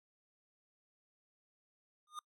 square tone with exponential growth, 1220 Hz, D#6, 34 cents flat, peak -39 dBFS, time 2.07-2.19 s, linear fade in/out 2 ms, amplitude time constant 26 ms, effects noise-tail reverb RT60 0.1 s tail -24 dB re dry + low-pass 12000 Hz 12 dB/octave

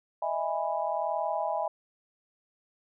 sine chord, E major seventh, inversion third, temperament just, 618.1 / 659.3 / 824.1 / 988.9 Hz, D#5 / E5 / G#5 / B5, -12 / 0 / -14 / +2 cents, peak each -34 / -32 / -32 / -35 dBFS, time 0.22-1.68 s, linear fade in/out 5 ms, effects none

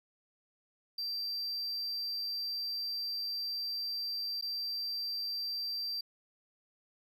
triangle tone with dropouts, 4699 Hz, D8, in tune, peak -33 dBFS, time 0.98-6.01 s, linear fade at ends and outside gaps 5 ms, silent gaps 4.412-4.423 s, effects none

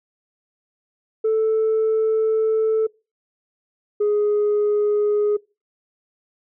sine tone pair in turn, 440 / 416.6 Hz, A4 / G#4, 0 / +5 cents, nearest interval minor second, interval 95 cents, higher first, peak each -14 dBFS, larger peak neither, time 1.24-2.87 / 4-5.37 s, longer first, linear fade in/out 10 ms, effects noise-tail reverb RT60 0.3 s tail -25 dB re dry + tanh soft clip ceiling -14 dBFS

